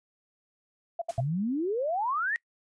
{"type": "tone bursts", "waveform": "sine", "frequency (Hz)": 678, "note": "E5", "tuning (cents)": 49, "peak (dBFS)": -27, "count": 3, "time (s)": [0.99, 1.205], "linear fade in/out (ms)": 5, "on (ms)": 27, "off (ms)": 67}
{"type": "noise with exponential decay", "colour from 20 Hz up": "white", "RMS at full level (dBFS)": -43, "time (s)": [1.09, 1.3], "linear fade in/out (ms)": 5, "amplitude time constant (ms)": 45}
{"type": "exponential sweep", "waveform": "sine", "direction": "up", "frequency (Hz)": [117.5, 1918], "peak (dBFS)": -26, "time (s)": [1.18, 2.36], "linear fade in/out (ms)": 0}
{"effects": ["noise-tail reverb RT60 0.1 s tail -24 dB re dry", "resampled to 22050 Hz"]}